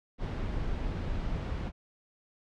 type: noise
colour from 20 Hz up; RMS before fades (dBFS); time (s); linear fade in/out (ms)
brown; -33; 0.18-1.72; 50
effects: low-pass 4000 Hz 12 dB/octave